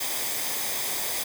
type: noise with comb filter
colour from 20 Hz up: white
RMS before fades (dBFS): -29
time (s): 0-1.24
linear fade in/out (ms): 10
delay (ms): 0.71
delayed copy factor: -0.5
effects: none